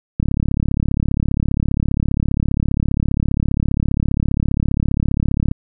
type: click train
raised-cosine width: 5 ms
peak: -5 dBFS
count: 187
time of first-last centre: 0.2-5.514 s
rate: 35 Hz
effects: none